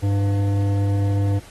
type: tone with hard clipping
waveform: sine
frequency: 100 Hz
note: G2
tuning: 35 cents sharp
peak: -19 dBFS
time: 0.02-1.4 s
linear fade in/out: 20 ms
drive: 12 dB
effects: pink hiss -46 dBFS RMS until 1.5 s + AAC 32 kbps